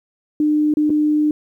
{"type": "tone with dropouts", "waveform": "sine", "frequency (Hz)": 301.4, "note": "D4", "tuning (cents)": 45, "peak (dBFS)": -13, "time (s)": [0.4, 1.31], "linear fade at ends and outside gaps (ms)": 2, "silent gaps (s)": [[0.739, 0.77], [0.896, 0.902]], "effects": ["9-bit"]}